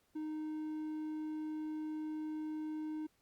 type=tone; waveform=triangle; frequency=309.2 Hz; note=D#4; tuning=11 cents flat; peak=-36 dBFS; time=0.15-3.07 s; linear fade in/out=10 ms; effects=pink hiss -75 dBFS RMS until 3.21 s + Opus 48 kbps